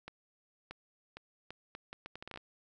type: accelerating click train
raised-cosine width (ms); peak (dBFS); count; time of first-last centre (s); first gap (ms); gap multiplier
0.3; -28; 14; 0.08-2.374; 630; 0.73
effects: none